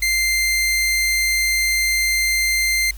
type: tone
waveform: sawtooth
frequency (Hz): 2090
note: C7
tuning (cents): -2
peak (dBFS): -13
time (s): 0.02-2.91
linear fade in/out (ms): 5
effects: added 50 Hz sine -31 dBFS peak until 2.97 s + white hiss -46 dBFS RMS until 2.97 s